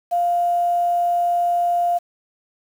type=tone; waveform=sine; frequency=698.5 Hz; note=F5; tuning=in tune; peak=-16 dBFS; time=0.11-1.99 s; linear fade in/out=20 ms; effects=7-bit